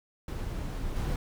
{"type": "noise with level steps", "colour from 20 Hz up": "brown", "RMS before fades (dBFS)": [-34, -30], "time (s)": [0.28, 1.16], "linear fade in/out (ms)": 2, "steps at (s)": 0.96, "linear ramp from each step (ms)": 5, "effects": []}